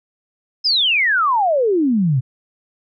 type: exponential sweep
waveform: sine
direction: down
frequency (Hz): 5280 to 120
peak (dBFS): -13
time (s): 0.64-2.21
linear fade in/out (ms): 20
effects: none